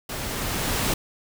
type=noise with level ramp; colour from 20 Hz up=pink; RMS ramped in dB=-32 to -23 dBFS; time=0.09-0.94 s; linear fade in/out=5 ms; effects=none